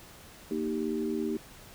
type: chord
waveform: sine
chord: Eb major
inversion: second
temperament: equal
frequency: 233.1 / 311.1 / 392 Hz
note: Bb3 / Eb4 / G4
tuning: 0 / 0 / 0 cents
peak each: -33 dBFS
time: 0.51-1.37 s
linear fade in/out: 2 ms
effects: pink hiss -51 dBFS RMS until 1.74 s